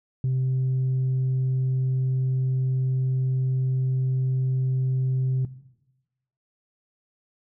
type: tone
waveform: sine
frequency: 130.1 Hz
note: C3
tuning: 9 cents flat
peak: -19 dBFS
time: 0.24-5.45 s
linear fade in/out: 2 ms
effects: noise-tail reverb RT60 1.0 s tail -17 dB re dry + tanh soft clip ceiling -19 dBFS